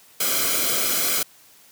white noise with comb filter, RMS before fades -22 dBFS, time 0.2-1.23 s, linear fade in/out 5 ms, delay 1.1 ms, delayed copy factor -0.75, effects white hiss -52 dBFS RMS until 1.71 s + high-pass 80 Hz 12 dB/octave

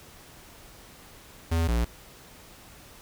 square tone pair in turn, 82.7 / 58.48 Hz, E2 / A#1, +6 / +6 cents, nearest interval tritone, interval 600 cents, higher first, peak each -23 / -23 dBFS, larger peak neither, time 1.51-1.68 / 1.68-1.85 s, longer neither, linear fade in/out 10 ms, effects pink hiss -50 dBFS RMS until 3.01 s

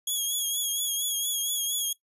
10% pulse tone with vibrato, 3323 Hz, G#7, in tune, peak -19 dBFS, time 0.07-1.93 s, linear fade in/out 5 ms, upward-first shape triangle, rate 4.3 Hz, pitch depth 54 cents each way, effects noise-tail reverb RT60 0.1 s tail -18 dB re dry + resampled to 32000 Hz

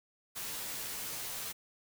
white noise with comb filter, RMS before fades -40 dBFS, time 0.35-1.53 s, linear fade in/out 20 ms, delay 12 ms, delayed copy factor -0.65, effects none

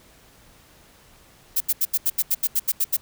violet noise bursts, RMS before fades -20 dBFS, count 12, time 1.56-2.969 s, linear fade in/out 10 ms, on 45 ms, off 79 ms, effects pink hiss -53 dBFS RMS until 3.01 s

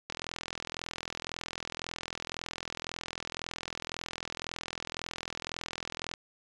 click train, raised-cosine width 0.2 ms, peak -18 dBFS, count 254, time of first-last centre 0.1-6.138 s, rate 41.9 Hz, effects resampled to 22050 Hz

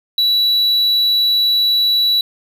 triangle tone, 3932 Hz, B7, 8 cents flat, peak -10 dBFS, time 0.18-2.21 s, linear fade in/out 2 ms, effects none

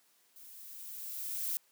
violet noise with level ramp, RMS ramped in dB -54 to -34 dBFS, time 0.36-1.57 s, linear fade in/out 0 ms, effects white hiss -69 dBFS RMS until 1.71 s + high-pass 200 Hz 12 dB/octave

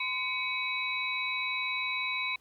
sine tone cluster, 1025 / 2246 / 2540 / 3914 Hz, C6 / C#7 / D#7 / B7, -36 / +22 / +35 / -16 cents, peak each -38 / -33 / -35 / -37 dBFS, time 0-2.36 s, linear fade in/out 5 ms, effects pink hiss -66 dBFS RMS until 2.4 s

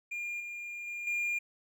triangle tone with level steps, 2409 Hz, D7, 43 cents sharp, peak -33 / -37 / -35 / -28 dBFS, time 0.11-1.39 s, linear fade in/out 10 ms, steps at 0.4 / 0.87 / 1.07 s, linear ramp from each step 2 ms, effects none

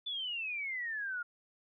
sine exponential sweep, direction down, 3520 to 1400 Hz, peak -35 dBFS, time 0.06-1.23 s, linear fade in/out 10 ms, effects none

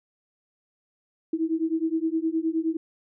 sine beating tone pair, 318.8 / 328.4 Hz, D#4 / E4, +42 / -6 cents, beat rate 9.6 Hz, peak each -26 dBFS, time 1.33-2.77 s, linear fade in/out 5 ms, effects none

